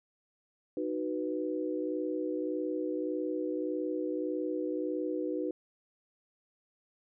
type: chord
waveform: sine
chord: B major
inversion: first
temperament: just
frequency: 308.7 / 370.4 / 493.9 Hz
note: D#4 / F#4 / B4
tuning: -14 / +2 / 0 cents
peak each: -34 / -36 / -36 dBFS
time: 0.77-5.51 s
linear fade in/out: 2 ms
effects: none